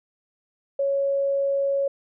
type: tone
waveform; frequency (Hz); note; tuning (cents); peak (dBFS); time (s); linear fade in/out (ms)
sine; 554.4; C#5; 0; -20; 0.79-1.88; 5
effects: none